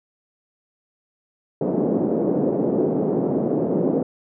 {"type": "band-pass noise", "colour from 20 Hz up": "white", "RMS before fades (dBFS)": -21, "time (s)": [1.61, 4.03], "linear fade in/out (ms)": 5, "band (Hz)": [170, 480], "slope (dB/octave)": 24, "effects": []}